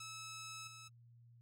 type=tone with level steps; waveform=10% pulse; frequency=1300 Hz; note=E6; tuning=24 cents flat; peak=-39 / -45 dBFS; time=0-0.88 s; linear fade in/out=5 ms; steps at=0.66 s; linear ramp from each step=20 ms; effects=added 118 Hz sine -60 dBFS peak until 1.41 s + AAC 48 kbps